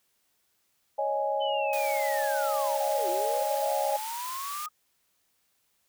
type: chord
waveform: sine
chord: C# suspended second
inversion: none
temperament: equal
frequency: 554.4 / 622.3 / 830.6 Hz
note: C#5 / D#5 / G#5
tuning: 0 / 0 / 0 cents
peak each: -30 / -31 / -29 dBFS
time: 0.98-3.97 s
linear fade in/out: 10 ms
type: linear two-way sweep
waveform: sine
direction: down then up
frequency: 3069 to 340 to 1248 Hz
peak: -34 dBFS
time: 1.4-4.69 s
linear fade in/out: 20 ms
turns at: 3.09 s
type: high-pass noise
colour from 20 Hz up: white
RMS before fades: -39 dBFS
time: 1.73-4.66 s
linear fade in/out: 0 ms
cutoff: 900 Hz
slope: 96 dB/octave
effects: white hiss -72 dBFS RMS until 5.88 s